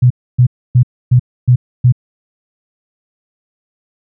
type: tone bursts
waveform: sine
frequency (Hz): 124.2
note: B2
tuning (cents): +10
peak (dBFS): -4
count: 6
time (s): 0.02-1.924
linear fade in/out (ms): 10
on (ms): 84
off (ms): 280
effects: none